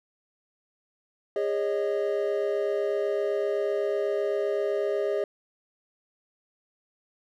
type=chord; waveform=triangle; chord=Ab suspended fourth; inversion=none; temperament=equal with one note detuned; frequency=407.5 / 554.4 / 622.3 Hz; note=Ab4 / Db5 / Eb5; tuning=-33 / 0 / 0 cents; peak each=-25 / -29 / -28 dBFS; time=1.36-5.24 s; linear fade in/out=2 ms; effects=none